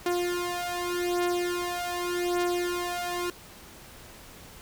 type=beating tone pair; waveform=sawtooth; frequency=352.3 / 353.15 Hz; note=F4 / F4; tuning=+15 / +19 cents; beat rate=0.85 Hz; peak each=-26 dBFS; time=0.06-3.3 s; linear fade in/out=2 ms; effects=pink hiss -48 dBFS RMS until 4.61 s